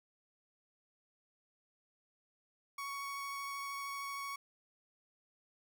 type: tone with vibrato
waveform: 30% pulse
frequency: 1115 Hz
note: C#6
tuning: 10 cents sharp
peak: -37 dBFS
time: 2.78-4.36 s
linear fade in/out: 5 ms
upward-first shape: sine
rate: 13 Hz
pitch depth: 9 cents each way
effects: 13-bit